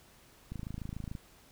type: click train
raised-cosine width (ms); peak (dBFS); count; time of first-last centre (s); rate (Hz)
5; -27; 18; 0.52-1.152; 26.9
effects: pink hiss -60 dBFS RMS until 1.51 s